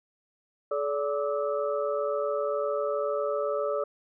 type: tone cluster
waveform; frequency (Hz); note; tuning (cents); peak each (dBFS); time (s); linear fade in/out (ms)
sine; 428.5 / 576 / 1176 / 1298; A4 / D5 / D6 / E6; -46 / -34 / +2 / -27; -31 / -28 / -37 / -36; 0.71-3.84; 5
effects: none